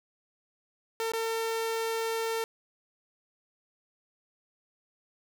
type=tone with dropouts; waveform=sawtooth; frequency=452 Hz; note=A4; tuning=47 cents sharp; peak=-25 dBFS; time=1-2.44 s; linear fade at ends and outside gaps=1 ms; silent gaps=1.119-1.135 s; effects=none